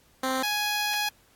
10% pulse tone pair in turn, 261.6 / 833.4 Hz, C4 / G#5, 0 / +6 cents, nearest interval octave + minor sixth, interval 2006 cents, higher second, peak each -17 dBFS, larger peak neither, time 0.23-0.43 / 0.43-1.09 s, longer second, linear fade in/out 5 ms, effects pink hiss -61 dBFS RMS until 1.35 s + AAC 64 kbps

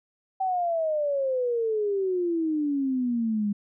sine exponential sweep, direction down, 772 to 201.4 Hz, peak -23 dBFS, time 0.4-3.53 s, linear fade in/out 10 ms, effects none

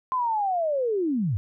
sine linear sweep, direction down, 1046.5 to 87 Hz, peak -22 dBFS, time 0.12-1.37 s, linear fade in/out 0 ms, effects none

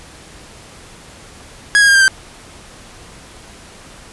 45% pulse tone with pitch steps, 1661.2 / 1635.5 / 1610.2 / 1585.3 / 1560.7 Hz, G#6 / G#6 / G6 / G6 / G6, 0 / -27 / +46 / +19 / -8 cents, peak -7 dBFS, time 1.75-2.08 s, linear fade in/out 0 ms, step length 66 ms, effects pink hiss -39 dBFS RMS until 4.12 s + resampled to 24000 Hz

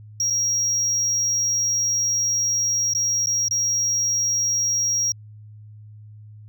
triangle tone with dropouts, 5640 Hz, F8, 16 cents sharp, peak -17 dBFS, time 0.2-5.12 s, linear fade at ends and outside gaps 2 ms, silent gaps 0.301-0.305 / 2.936-2.949 / 3.26-3.27 / 3.484-3.51 s, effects tanh soft clip ceiling -13 dBFS + added 106 Hz sine -40 dBFS peak until 6.48 s

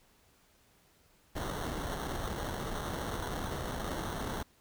pink noise with sample-and-hold, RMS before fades -37 dBFS, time 1.35-4.43 s, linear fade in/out 10 ms, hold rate 2450 Hz, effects pink hiss -66 dBFS RMS until 4.6 s

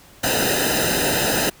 pink noise with comb filter, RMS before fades -20 dBFS, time 0.23-1.5 s, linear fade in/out 10 ms, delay 0.89 ms, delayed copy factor -1, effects pink hiss -48 dBFS RMS until 1.6 s

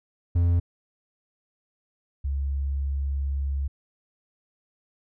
triangle / sine tone pair in turn, 86.3 / 69.18 Hz, F2 / C#2, -20 / -3 cents, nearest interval major third, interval 383 cents, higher first, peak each -16 / -24 dBFS, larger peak first, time 0.35-0.6 / 2.24-3.68 s, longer second, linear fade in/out 10 ms, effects none

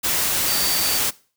sine tone in noise, 4600 Hz, D8, 37 cents flat, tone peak -25 dBFS, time 0.47-0.99 s, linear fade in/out 20 ms, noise white, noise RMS -21 dBFS, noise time 0.03-1.11 s, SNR -7 dB, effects noise-tail reverb RT60 0.4 s tail -21 dB re dry

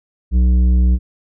triangle tone with tanh clipping, 61.74 Hz, B1, in tune, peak -11 dBFS, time 0.31-0.99 s, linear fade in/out 50 ms, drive 13 dB, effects none

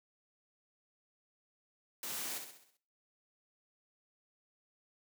white noise with echo, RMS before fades -41 dBFS, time 2.03-2.38 s, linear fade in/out 2 ms, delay 65 ms, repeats 6, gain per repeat -6 dB, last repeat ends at 2.77 s, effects noise-tail reverb RT60 0.5 s tail -19 dB re dry + high-pass 150 Hz 12 dB/octave

